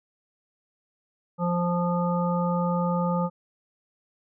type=harmonic tone; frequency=175 Hz; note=F3; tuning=4 cents sharp; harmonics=1 / 3 / 5 / 7; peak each=-24 / -29 / -31 / -32 dBFS; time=1.38-3.3 s; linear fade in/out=50 ms; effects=none